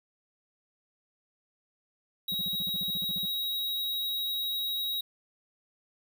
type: tone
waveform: square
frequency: 3822 Hz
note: A#7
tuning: 43 cents sharp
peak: -30 dBFS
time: 2.28-5.01 s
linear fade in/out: 5 ms
type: tone bursts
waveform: triangle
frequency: 180 Hz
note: F#3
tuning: 47 cents flat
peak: -36 dBFS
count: 14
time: 2.32-3.253 s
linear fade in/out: 0 ms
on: 23 ms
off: 47 ms
effects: none